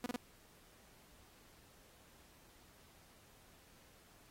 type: tone bursts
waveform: sawtooth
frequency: 245.1 Hz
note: B3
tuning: 13 cents flat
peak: -33 dBFS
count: 3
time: 0.04-0.162 s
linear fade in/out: 2 ms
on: 22 ms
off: 28 ms
effects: pink hiss -65 dBFS RMS until 4.3 s + AAC 48 kbps